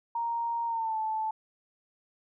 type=tone with pitch glide; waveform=sine; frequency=932.3 to 874.9 Hz; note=A#5 to A5; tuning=0 to -10 cents; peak=-28 dBFS; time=0.15-1.31 s; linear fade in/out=5 ms; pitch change=-110 cents; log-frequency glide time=0.66-0.97 s; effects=none